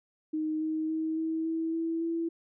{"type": "tone with pitch steps", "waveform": "sine", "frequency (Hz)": [311.1, 314.5, 318, 321.5, 325.1, 328.6, 332.3], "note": ["D#4", "D#4", "D#4", "E4", "E4", "E4", "E4"], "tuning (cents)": [0, 19, 38, -43, -24, -5, 14], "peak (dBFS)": -28, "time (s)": [0.33, 2.29], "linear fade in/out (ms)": 10, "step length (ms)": 280, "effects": []}